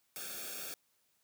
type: noise with comb filter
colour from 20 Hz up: white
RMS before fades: -43 dBFS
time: 0.16-0.74 s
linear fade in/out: 0 ms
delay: 1 ms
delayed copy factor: -0.9
effects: white hiss -75 dBFS RMS until 1.23 s + high-pass 60 Hz 12 dB/octave